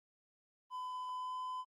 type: tone with pitch glide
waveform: triangle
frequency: 1008 to 1013.8 Hz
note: B5 to B5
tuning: +35 to +45 cents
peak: -37 dBFS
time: 0.7-1.65 s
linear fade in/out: 50 ms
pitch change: +10 cents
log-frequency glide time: 1.17-1.35 s
effects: Opus 24 kbps